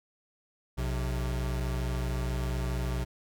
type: tone pair together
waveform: square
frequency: 60.6 / 128.4 Hz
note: B1 / C3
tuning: -32 / -32 cents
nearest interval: octave + minor second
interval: 1300 cents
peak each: -31 / -35 dBFS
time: 0.77-3.05 s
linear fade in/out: 20 ms
effects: none